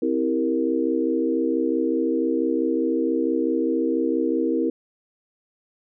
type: chord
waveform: sine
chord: C dominant seventh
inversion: none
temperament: equal with one note detuned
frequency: 261.6 / 326.2 / 392 / 466.2 Hz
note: C4 / E4 / G4 / Bb4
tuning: 0 / -18 / 0 / 0 cents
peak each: -25 / -23 / -29 / -25 dBFS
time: 0.02-4.7 s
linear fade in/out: 5 ms
effects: none